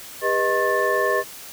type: tone cluster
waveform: sine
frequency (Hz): 401.9 / 491.6 / 623 / 1079 / 1764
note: G4 / B4 / D#5 / C#6 / A6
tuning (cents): +43 / -8 / +2 / -47 / +4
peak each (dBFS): -24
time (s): 0.21-1.24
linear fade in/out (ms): 50
effects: tanh soft clip ceiling -7 dBFS + white hiss -39 dBFS RMS until 1.52 s